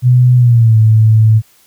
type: tone with pitch glide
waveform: sine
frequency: 124.8 to 109.91 Hz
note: B2 to A2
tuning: +19 to -1 cents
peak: -4 dBFS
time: 0.02-1.42 s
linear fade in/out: 50 ms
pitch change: -220 cents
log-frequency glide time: 0.36-0.77 s
effects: white hiss -49 dBFS RMS until 1.66 s